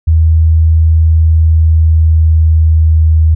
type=tone with pitch glide; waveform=sine; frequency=80.3 to 79.38 Hz; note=E2 to D#2; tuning=-45 to +35 cents; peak=-4 dBFS; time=0.07-3.35 s; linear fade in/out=10 ms; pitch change=-20 cents; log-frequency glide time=1.08-3.23 s; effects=none